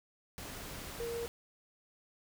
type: tone in noise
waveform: sine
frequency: 467.6 Hz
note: A#4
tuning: 5 cents sharp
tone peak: -36 dBFS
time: 1-1.26 s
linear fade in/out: 0 ms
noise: pink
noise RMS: -45 dBFS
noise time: 0.38-1.28 s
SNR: +6 dB
effects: none